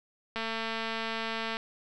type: click train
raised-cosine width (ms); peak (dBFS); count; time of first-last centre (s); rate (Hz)
0.3; -18; 273; 0.36-1.569; 225
effects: none